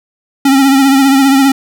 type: tone with vibrato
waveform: square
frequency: 271.9 Hz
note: C#4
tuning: 33 cents flat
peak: -6 dBFS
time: 0.45-1.52 s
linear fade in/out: 5 ms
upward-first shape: triangle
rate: 15 Hz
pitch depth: 56 cents each way
effects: none